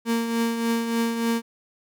35% pulse tone with tremolo, 230.8 Hz, A#3, 17 cents flat, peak -18 dBFS, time 0.05-1.42 s, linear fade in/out 50 ms, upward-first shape triangle, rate 3.4 Hz, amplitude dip 55%, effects none

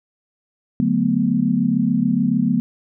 sine chord, B minor seventh, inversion first, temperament equal, 146.83 / 185 / 220 / 246.9 Hz, D3 / F#3 / A3 / B3, 0 / 0 / 0 / 0 cents, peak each -25 / -21 / -20 / -19 dBFS, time 0.8-2.6 s, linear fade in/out 0 ms, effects none

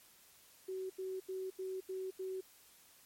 sine tone bursts, 376.9 Hz, F#4, 32 cents sharp, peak -38 dBFS, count 6, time 0.68-2.41 s, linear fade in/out 10 ms, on 220 ms, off 82 ms, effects white hiss -63 dBFS RMS until 3.05 s + MP3 64 kbps

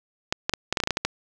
clicks, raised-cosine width 0.2 ms, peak -5 dBFS, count 11, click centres 0.325 / 0.495 / 0.537 / 0.726 / 0.772 / 0.802 / 0.837 / 0.874 / 0.907 / 0.971 / 1.05 s, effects none

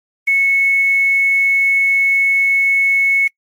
sine tone with quantisation, 2201 Hz, C#7, 13 cents flat, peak -10 dBFS, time 0.27-3.28 s, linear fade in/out 10 ms, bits 6, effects noise-tail reverb RT60 0.1 s tail -26 dB re dry + MP3 64 kbps

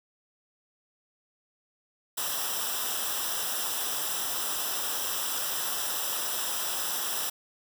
white noise with comb filter, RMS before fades -31 dBFS, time 2.17-7.3 s, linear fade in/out 10 ms, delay 0.45 ms, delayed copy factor -0.75, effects none

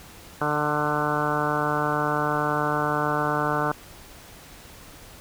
harmonic tone with a mistuned harmonic, 148.9 Hz, D3, 24 cents sharp, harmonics 1 / 2 / 3 / 4 / 5 / 6 / 7 / 8 / 9 / 10, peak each -31 / -31 / -31 / -31 / -31 / -31 / -31 / -31 / -31 / -31 dBFS, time 0.41-3.72 s, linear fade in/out 2 ms, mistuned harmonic 7, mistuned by +15 cents, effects pink hiss -46 dBFS RMS until 5.2 s

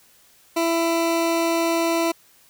20% pulse tone, 333.2 Hz, E4, 19 cents sharp, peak -14 dBFS, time 0.56-2.12 s, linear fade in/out 10 ms, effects white hiss -55 dBFS RMS until 2.49 s

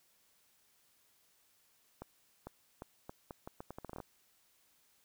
accelerating click train, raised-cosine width 1 ms, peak -30 dBFS, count 15, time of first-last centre 2.02-4.002 s, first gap 450 ms, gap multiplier 0.78, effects white hiss -71 dBFS RMS until 5.04 s

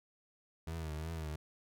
30% pulse tone with vibrato, 79.3 Hz, D#2, 33 cents sharp, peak -36 dBFS, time 0.67-1.36 s, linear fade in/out 5 ms, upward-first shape triangle, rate 2.8 Hz, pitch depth 91 cents each way, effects none

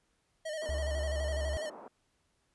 square tone with vibrato, 622.3 Hz, D#5, in tune, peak -36 dBFS, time 0.45-1.7 s, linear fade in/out 10 ms, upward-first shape square, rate 12 Hz, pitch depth 49 cents each way
white band-pass noise, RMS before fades -49 dBFS, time 0.62-1.88 s, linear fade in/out 2 ms, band 230 to 990 Hz, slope 24 dB/octave
sine tone, 71.2 Hz, C#2, 47 cents sharp, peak -32 dBFS, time 0.69-1.57 s, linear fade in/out 0 ms
effects pink hiss -75 dBFS RMS until 2.54 s + resampled to 24000 Hz

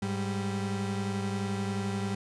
35% pulse tone pair together, 103.71 / 196 Hz, G#2 / G3, -2 / 0 cents, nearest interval major seventh, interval 1102 cents, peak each -32 / -30 dBFS, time 0.02-2.15 s, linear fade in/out 5 ms, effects resampled to 22050 Hz + 11-bit

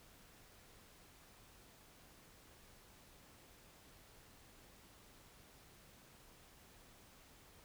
silence, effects pink hiss -63 dBFS RMS until 7.64 s

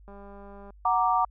click train, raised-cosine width 1 ms, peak -34 dBFS, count 126, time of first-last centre 0.08-0.705 s, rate 200 Hz
sine chord, Gb augmented, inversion none, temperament equal, 740 / 932.3 / 1174.7 Hz, Gb5 / Bb5 / D6, 0 / 0 / 0 cents, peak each -25 dBFS, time 0.85-1.25 s, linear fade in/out 5 ms
effects added 50 Hz sine -49 dBFS peak until 1.3 s

